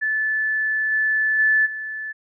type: tone with level steps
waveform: sine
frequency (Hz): 1742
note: A6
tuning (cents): -18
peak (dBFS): -19 / -17 / -14 / -27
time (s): 0.01-2.13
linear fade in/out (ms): 20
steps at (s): 0.91 / 1.38 / 1.65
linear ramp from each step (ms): 20
effects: none